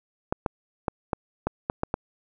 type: clicks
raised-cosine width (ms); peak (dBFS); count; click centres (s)
1; -10; 8; 0.325 / 0.462 / 0.882 / 1.132 / 1.47 / 1.699 / 1.834 / 1.941
effects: none